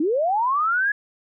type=linear sweep; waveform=sine; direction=up; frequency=283 to 1700 Hz; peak=-18 dBFS; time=0-0.92 s; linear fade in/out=5 ms; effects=none